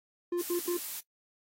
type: tone bursts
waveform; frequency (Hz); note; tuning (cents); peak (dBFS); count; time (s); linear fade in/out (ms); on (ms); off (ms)
triangle; 350; F4; +4; -26; 3; 0.32-0.772; 5; 96; 82
type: noise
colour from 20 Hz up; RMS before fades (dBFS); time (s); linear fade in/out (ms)
blue; -38; 0.38-1.01; 20
effects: noise-tail reverb RT60 0.1 s tail -21 dB re dry + AAC 48 kbps